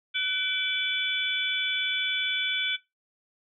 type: tone cluster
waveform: sine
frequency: 1502 / 2317 / 3036 / 3442 Hz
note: F#6 / D7 / F#7 / A7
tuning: +26 / -24 / +44 / -39 cents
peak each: -33 / -29 / -34 / -29 dBFS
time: 0.14-2.77 s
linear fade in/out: 20 ms
effects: noise-tail reverb RT60 0.2 s tail -19 dB re dry